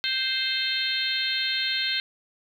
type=harmonic tone; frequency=523.3 Hz; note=C5; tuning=in tune; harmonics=3 / 4 / 5 / 6 / 7 / 8; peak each=-32 / -32 / -34 / -31 / -30 / -29 dBFS; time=0.04-2 s; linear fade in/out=0 ms; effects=9-bit